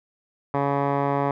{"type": "tone with low-pass filter", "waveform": "10% pulse", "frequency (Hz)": 140.8, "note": "C#3", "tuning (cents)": 27, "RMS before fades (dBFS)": -23, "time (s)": [0.54, 1.31], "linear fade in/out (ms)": 2, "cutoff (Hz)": 1200, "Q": 2.5, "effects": []}